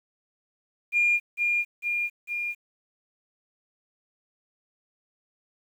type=tone with echo; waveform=sine; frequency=2413 Hz; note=D7; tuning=46 cents sharp; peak=-18 dBFS; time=0.92-1.2 s; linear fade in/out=50 ms; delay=450 ms; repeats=3; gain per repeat=-3 dB; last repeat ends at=2.55 s; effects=tanh soft clip ceiling -14 dBFS + 9-bit